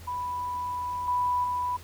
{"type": "tone with level steps", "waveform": "sine", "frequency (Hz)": 987.8, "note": "B5", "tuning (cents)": 0, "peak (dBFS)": [-29, -23, -26], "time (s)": [0.07, 1.77], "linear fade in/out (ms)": 10, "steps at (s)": [1.08, 1.44], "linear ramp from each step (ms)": 2, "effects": ["added 84 Hz sine -45 dBFS peak until 1.83 s", "pink hiss -50 dBFS RMS until 1.83 s"]}